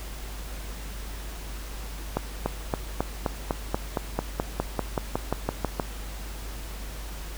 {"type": "accelerating click train", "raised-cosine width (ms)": 1, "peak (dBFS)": -10, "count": 18, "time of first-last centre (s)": [2.17, 5.798], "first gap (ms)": 290, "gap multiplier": 0.96, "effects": ["added 50 Hz sine -35 dBFS peak until 7.37 s", "pink hiss -42 dBFS RMS until 7.37 s"]}